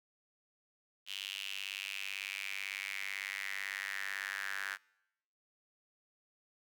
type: tone with high-pass filter sweep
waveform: sawtooth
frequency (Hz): 98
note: G2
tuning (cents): 0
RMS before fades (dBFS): -41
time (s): 1.06-4.78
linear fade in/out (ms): 50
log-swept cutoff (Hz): 3000 to 1600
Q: 5.4
effects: noise-tail reverb RT60 0.9 s tail -25 dB re dry